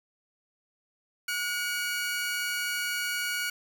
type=tone pair together; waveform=sawtooth; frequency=1447 / 2264 Hz; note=F#6 / C#7; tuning=-39 / +36 cents; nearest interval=minor sixth; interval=775 cents; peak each=-27 / -30 dBFS; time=1.28-3.5 s; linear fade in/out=5 ms; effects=8-bit